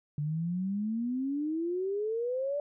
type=exponential sweep; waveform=sine; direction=up; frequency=144.5 to 589 Hz; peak=-29 dBFS; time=0.18-2.6 s; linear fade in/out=2 ms; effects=none